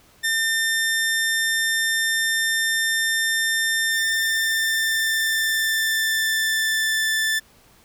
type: tone with pitch glide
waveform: sawtooth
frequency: 1800 to 1763 Hz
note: A6 to A6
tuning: +39 to +3 cents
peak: -16 dBFS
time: 0.23-7.4 s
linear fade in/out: 20 ms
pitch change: -36 cents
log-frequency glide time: 3.87-7.04 s
effects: pink hiss -54 dBFS RMS until 7.84 s